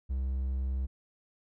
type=tone; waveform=triangle; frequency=65.6 Hz; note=C2; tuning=5 cents sharp; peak=-27 dBFS; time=0.09-0.87 s; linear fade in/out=20 ms; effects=none